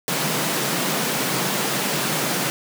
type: high-pass noise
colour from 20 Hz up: pink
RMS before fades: -23 dBFS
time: 0.08-2.5 s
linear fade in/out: 0 ms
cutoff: 130 Hz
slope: 96 dB/octave
effects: none